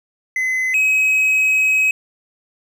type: tone pair in turn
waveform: triangle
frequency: 2037 / 2545 Hz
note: C7 / D#7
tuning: -47 / +39 cents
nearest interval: major third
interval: 386 cents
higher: second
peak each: -15 / -11 dBFS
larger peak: second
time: 0.36-0.74 / 0.74-1.91 s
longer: second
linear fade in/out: 2 ms
effects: none